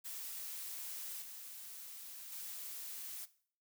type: noise with level steps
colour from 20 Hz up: blue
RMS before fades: -45 / -50 / -46 dBFS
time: 0.04-3.26 s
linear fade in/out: 20 ms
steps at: 1.22 / 2.32 s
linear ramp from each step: 2 ms
effects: noise-tail reverb RT60 0.5 s tail -17 dB re dry